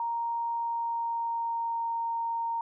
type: tone with pitch glide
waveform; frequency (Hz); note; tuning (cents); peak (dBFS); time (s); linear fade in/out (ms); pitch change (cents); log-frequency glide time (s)
sine; 932.3 to 924.3; A#5 to A#5; 0 to -15; -28; 0-2.61; 2; -15; 0.5-1.92
effects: none